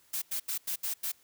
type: noise bursts at uneven times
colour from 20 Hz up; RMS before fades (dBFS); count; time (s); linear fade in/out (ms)
blue; -33; 6; 0.13-0.22 / 0.31-0.4 / 0.48-0.58 / 0.67-0.76 / 0.83-0.94 / 1.03-1.12; 10
effects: white hiss -64 dBFS RMS until 1.23 s